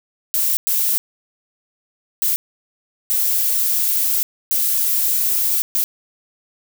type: noise bursts at uneven times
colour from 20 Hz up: violet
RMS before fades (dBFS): -18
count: 6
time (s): 0.34-0.57 / 0.67-0.98 / 2.22-2.36 / 3.1-4.23 / 4.51-5.62 / 5.75-5.84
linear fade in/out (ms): 0
effects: none